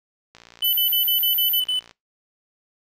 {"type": "click train", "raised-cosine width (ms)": 0.2, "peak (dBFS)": -27, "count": 92, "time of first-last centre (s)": [0.35, 1.911], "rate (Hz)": 58.3}
{"type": "tone bursts", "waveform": "triangle", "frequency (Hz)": 3005, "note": "F#7", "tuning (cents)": 26, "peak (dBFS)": -18, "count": 8, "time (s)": [0.62, 1.794], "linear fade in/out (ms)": 5, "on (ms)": 110, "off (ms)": 42}
{"type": "tone", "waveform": "sine", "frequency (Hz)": 14030, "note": "A9", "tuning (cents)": -6, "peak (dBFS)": -20, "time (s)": [0.64, 1.6], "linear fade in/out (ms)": 5}
{"effects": ["noise-tail reverb RT60 0.2 s tail -22 dB re dry"]}